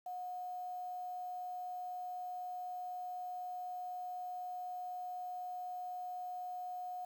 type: tone with quantisation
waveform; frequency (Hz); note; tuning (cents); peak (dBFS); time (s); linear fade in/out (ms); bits
sine; 726; F#5; -33; -40; 0.06-7.05; 5; 10
effects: none